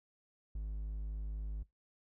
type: tone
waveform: triangle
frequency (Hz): 52.1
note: G#1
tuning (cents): +6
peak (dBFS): -35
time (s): 0.55-1.63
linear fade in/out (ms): 5
effects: noise-tail reverb RT60 0.2 s tail -22 dB re dry